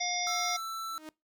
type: harmonic tone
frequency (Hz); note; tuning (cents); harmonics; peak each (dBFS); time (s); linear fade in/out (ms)
713; F5; +36; 1 / 3 / 5 / 7 / 8; -35 / -35 / -38 / -38 / -35; 0-0.57; 10
type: tone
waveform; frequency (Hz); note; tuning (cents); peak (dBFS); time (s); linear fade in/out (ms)
square; 1329; E6; +14; -36; 0.27-0.98; 0
type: tone with exponential growth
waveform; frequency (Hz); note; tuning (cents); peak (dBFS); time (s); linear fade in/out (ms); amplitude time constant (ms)
sawtooth; 311.1; D#4; 0; -36; 0.82-1.09; 0; 57
effects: noise-tail reverb RT60 0.2 s tail -23 dB re dry